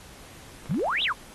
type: clicks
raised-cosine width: 0.5 ms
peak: -29 dBFS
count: 9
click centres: 0.658 / 0.709 / 0.744 / 0.795 / 0.844 / 0.883 / 0.926 / 0.987 / 1.018 s
type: exponential two-way sweep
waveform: sine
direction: up then down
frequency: 121.8 to 3940 to 914 Hz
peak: -23 dBFS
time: 0.69-1.13 s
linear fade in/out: 10 ms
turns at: 1.03 s
effects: pink hiss -48 dBFS RMS until 1.34 s + AAC 32 kbps